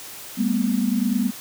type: tone cluster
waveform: sine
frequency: 199.1 / 228.2 / 249.6 Hz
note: G3 / A#3 / B3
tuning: +27 / -37 / +19 cents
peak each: -23 dBFS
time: 0.37-1.31 s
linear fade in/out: 20 ms
effects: white hiss -38 dBFS RMS until 1.4 s + high-pass 60 Hz 12 dB/octave